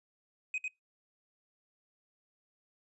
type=tone with echo; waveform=triangle; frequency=2515 Hz; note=D#7; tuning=18 cents sharp; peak=-30 dBFS; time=0.54-0.58 s; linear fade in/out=2 ms; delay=100 ms; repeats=1; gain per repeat=-2 dB; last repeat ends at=0.68 s; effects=noise-tail reverb RT60 0.2 s tail -25 dB re dry + resampled to 24000 Hz